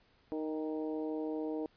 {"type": "harmonic tone with a mistuned harmonic", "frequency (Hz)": 155.56, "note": "D#3", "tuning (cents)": 0, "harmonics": [2, 3, 4, 5, 6], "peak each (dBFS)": [-36, -39, -45, -50, -53], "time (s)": [0.32, 1.66], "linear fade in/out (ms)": 0, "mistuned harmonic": 5, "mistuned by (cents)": 28, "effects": ["pink hiss -68 dBFS RMS until 1.76 s", "resampled to 11025 Hz"]}